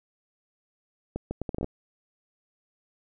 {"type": "accelerating click train", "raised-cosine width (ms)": 2, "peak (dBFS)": -17, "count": 9, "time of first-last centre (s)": [1.16, 1.644], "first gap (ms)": 150, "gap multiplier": 0.71, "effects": []}